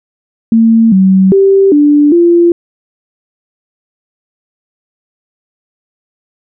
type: tone with pitch steps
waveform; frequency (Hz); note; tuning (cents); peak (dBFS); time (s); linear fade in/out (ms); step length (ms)
sine; 226.3 / 190 / 390.4 / 293.2 / 343.7; A3 / F#3 / G4 / D4 / F4; +49 / +46 / -7 / -3 / -28; -3; 0.52-2.52; 2; 400
effects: none